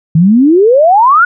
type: exponential sweep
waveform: sine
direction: up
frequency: 153.2 to 1480 Hz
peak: -3 dBFS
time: 0.15-1.25 s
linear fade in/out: 5 ms
effects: none